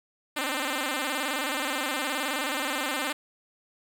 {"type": "tone with vibrato", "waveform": "5% pulse", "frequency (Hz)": 279.4, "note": "C#4", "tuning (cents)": 14, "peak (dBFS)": -16, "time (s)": [0.36, 3.13], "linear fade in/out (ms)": 10, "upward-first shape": "square", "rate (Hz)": 19, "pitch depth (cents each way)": 120, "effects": []}